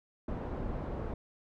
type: low-pass noise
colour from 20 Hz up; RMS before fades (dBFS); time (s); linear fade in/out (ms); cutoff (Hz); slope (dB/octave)
pink; -37; 0.28-1.14; 5; 770; 12
effects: none